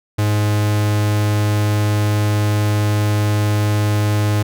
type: tone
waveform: 45% pulse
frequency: 104.7 Hz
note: G#2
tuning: 15 cents sharp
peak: -14 dBFS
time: 0.18-4.43 s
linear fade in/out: 10 ms
effects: none